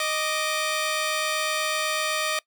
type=tone pair together; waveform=10% pulse; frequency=620.5 / 1173 Hz; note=D#5 / D6; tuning=-5 / -2 cents; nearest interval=major seventh; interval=1103 cents; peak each=-17 / -21 dBFS; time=0-2.39 s; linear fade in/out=2 ms; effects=noise-tail reverb RT60 0.1 s tail -22 dB re dry